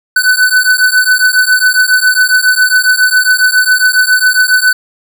square beating tone pair, 1500 / 1507.3 Hz, F#6 / F#6, +23 / +32 cents, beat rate 7.3 Hz, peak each -10 dBFS, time 0.16-4.73 s, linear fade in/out 5 ms, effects none

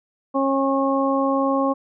harmonic tone, 272.2 Hz, C#4, 31 cents flat, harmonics 1 / 2 / 3 / 4, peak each -21 / -22 / -27 / -24 dBFS, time 0.34-1.74 s, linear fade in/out 20 ms, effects none

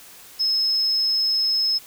sine tone, 5180 Hz, E8, 31 cents flat, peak -18 dBFS, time 0.39-1.79 s, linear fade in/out 20 ms, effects white hiss -45 dBFS RMS until 1.86 s

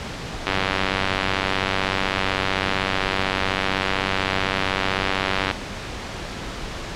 click train, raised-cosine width 0.3 ms, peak -4 dBFS, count 484, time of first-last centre 0.47-5.512 s, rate 95.8 Hz, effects pink hiss -31 dBFS RMS until 6.95 s + low-pass 5000 Hz 12 dB/octave

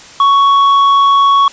sine tone with hard clipping, 1114 Hz, C#6, 8 cents sharp, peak -7 dBFS, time 0.2-1.48 s, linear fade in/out 2 ms, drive 5 dB, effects white hiss -35 dBFS RMS until 1.52 s + resampled to 16000 Hz

